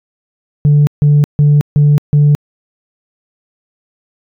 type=tone bursts; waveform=sine; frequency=146.6 Hz; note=D3; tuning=3 cents flat; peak=-3 dBFS; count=5; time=0.65-2.35 s; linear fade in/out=0 ms; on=220 ms; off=150 ms; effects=tanh soft clip ceiling -3 dBFS